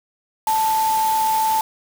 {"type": "tone in noise", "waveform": "sine", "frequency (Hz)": 880, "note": "A5", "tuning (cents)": 0, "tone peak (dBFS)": -16, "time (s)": [0.47, 1.61], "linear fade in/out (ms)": 2, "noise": "white", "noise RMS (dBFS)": -29, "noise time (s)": [0.47, 1.61], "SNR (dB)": 10, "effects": []}